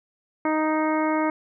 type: harmonic tone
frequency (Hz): 311.1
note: D#4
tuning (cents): 0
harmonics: 1 / 2 / 3 / 4 / 5 / 6 / 7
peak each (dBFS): -23 / -27 / -27 / -31 / -36 / -38 / -34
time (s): 0.45-1.3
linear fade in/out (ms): 2
effects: none